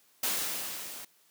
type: noise with level ramp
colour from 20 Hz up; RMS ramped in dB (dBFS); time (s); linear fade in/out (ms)
white; -29 to -44; 0.23-1.05; 5
effects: white hiss -65 dBFS RMS until 1.3 s + high-pass 150 Hz 12 dB/octave